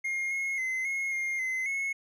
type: tone with pitch steps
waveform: triangle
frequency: 2133 / 2162 / 2055 / 2162 / 2125 / 2053 / 2184 Hz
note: C7 / C#7 / C7 / C#7 / C7 / C7 / C#7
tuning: +33 / -44 / -32 / -44 / +26 / -33 / -26 cents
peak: -27 dBFS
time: 0.04-1.93 s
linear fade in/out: 10 ms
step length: 270 ms
effects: none